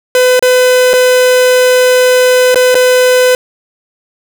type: tone with dropouts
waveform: 45% pulse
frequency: 504 Hz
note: B4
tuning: 35 cents sharp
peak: -5 dBFS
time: 0.15-3.35 s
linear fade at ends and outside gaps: 1 ms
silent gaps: 0.394-0.425 / 0.933-0.937 / 2.545-2.557 / 2.745-2.752 s
effects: none